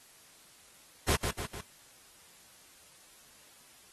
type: noise with echo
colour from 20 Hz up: pink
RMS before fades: -28 dBFS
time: 1.08-1.16 s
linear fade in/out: 5 ms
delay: 150 ms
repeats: 3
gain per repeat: -5 dB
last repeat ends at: 1.61 s
effects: white hiss -58 dBFS RMS until 3.92 s + AAC 32 kbps